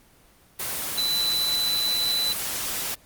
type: tone in noise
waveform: sine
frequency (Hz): 3993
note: B7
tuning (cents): +18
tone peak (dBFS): -22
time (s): 0.97-2.33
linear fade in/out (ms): 10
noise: white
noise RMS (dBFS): -29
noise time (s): 0.59-2.95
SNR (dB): +4
effects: pink hiss -56 dBFS RMS until 3.05 s + Opus 24 kbps